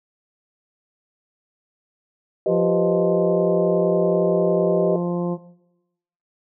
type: chord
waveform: sine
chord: G augmented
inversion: none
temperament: equal with one note detuned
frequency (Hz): 389.7 / 493.9 / 622.3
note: G4 / B4 / D#5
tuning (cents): -10 / 0 / 0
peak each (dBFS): -21 / -23 / -21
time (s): 2.46-4.96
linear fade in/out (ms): 2
type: harmonic tone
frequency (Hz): 174.9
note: F3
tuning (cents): +3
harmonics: 1 / 2 / 3 / 4 / 5 / 6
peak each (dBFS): -22 / -26 / -29 / -36 / -38 / -37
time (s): 2.47-5.38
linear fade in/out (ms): 50
effects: noise-tail reverb RT60 0.9 s tail -18 dB re dry